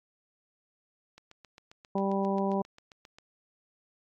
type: click train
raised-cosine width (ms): 0.2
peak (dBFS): -33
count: 16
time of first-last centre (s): 1.18-3.185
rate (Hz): 7.48
type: harmonic tone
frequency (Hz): 196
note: G3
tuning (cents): 0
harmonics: 1 / 2 / 3 / 4 / 5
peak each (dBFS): -29 / -32 / -34 / -35 / -36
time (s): 1.95-2.62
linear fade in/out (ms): 5
effects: AAC 48 kbps